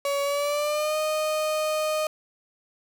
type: tone with pitch glide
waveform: 35% pulse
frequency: 563 to 617.5 Hz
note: C#5 to D#5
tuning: +27 to -13 cents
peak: -22 dBFS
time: 0.05-2.07 s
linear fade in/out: 2 ms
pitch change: +160 cents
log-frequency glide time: 0.23-0.97 s
effects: 8-bit